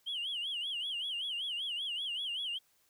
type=tone with vibrato; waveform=sine; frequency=3070 Hz; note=G7; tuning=37 cents flat; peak=-33 dBFS; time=0.06-2.59 s; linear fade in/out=20 ms; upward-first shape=sine; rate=5.2 Hz; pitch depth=170 cents each way; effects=tanh soft clip ceiling -31 dBFS + white hiss -71 dBFS RMS until 2.89 s

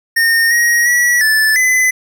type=tone with pitch steps; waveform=square; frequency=1835 / 1888 / 1935 / 1749 / 2019 Hz; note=A#6 / A#6 / B6 / A6 / B6; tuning=-28 / +22 / -36 / -11 / +38 cents; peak=-10 dBFS; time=0.16-1.91 s; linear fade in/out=10 ms; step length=350 ms; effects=none

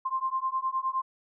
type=beating tone pair; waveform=sine; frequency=1046.5 / 1056.2 Hz; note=C6 / C6; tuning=0 / +16 cents; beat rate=9.7 Hz; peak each=-30 dBFS; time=0.05-1.02 s; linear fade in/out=10 ms; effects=none

